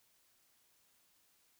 silence, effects white hiss -72 dBFS RMS until 1.59 s

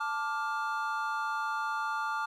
triangle chord, D minor, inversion second, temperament just, 881 / 1174.7 / 1409.6 Hz, A5 / D6 / F6, +2 / 0 / +16 cents, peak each -33 dBFS, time 0-2.26 s, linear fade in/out 10 ms, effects none

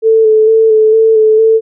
sine tone with vibrato, 440 Hz, A4, in tune, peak -4 dBFS, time 0.02-1.61 s, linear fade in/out 50 ms, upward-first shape square, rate 2.2 Hz, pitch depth 20 cents each way, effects none

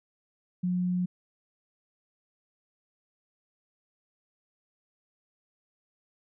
sine tone, 180 Hz, F#3, 47 cents flat, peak -25 dBFS, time 0.63-1.06 s, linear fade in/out 10 ms, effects none

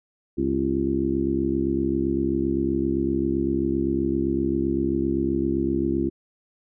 harmonic tone with a mistuned harmonic, 67.7 Hz, C#2, 40 cents flat, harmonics 1 / 2 / 3 / 4 / 5 / 6, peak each -32 / -34 / -29 / -26 / -24 / -33 dBFS, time 0.37-6.1 s, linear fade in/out 20 ms, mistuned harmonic 6, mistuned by -77 cents, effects none

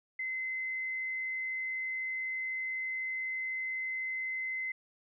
sine tone, 2054 Hz, C7, 33 cents flat, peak -33 dBFS, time 0.19-4.72 s, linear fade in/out 5 ms, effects none

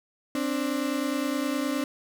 35% pulse tone pair together, 264 / 293.7 Hz, C4 / D4, +16 / 0 cents, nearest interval major second, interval 184 cents, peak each -27 dBFS, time 0.35-1.84 s, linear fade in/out 2 ms, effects none

